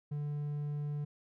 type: tone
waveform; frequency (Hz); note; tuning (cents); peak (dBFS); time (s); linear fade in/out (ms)
triangle; 146.83; D3; 0; -32; 0.11-1.05; 10
effects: none

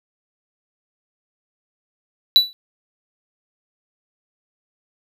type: tone with exponential decay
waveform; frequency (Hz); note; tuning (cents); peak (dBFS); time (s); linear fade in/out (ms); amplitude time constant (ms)
triangle; 3951; B7; 0; -3; 2.36-2.53; 0; 36
effects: none

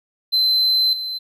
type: tone with level steps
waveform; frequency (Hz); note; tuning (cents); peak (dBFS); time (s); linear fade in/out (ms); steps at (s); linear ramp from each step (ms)
triangle; 4071; C8; -48; -13 / -23; 0.32-1.19; 20; 0.93; 2
effects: none

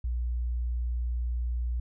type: tone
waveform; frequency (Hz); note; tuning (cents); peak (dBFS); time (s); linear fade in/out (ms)
sine; 60; B1; -49; -27; 0.04-1.8; 5
effects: none

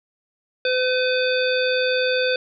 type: harmonic tone with a mistuned harmonic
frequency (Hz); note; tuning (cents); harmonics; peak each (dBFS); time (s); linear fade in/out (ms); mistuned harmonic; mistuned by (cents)
508; B4; +49; 1 / 3 / 5 / 7 / 9; -20 / -25 / -27 / -28 / -30; 0.65-2.36; 2; 5; -16
effects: none

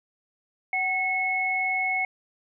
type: tone pair together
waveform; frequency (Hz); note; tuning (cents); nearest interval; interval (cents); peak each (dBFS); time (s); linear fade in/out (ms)
sine; 753.6 / 2189; F#5 / C#7; +32 / -22; octave + tritone; 1846; -29 / -24; 0.73-2.05; 2
effects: none

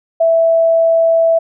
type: tone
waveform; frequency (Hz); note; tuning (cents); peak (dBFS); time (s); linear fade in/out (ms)
sine; 659.3; E5; 0; -8; 0.2-1.39; 10
effects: none

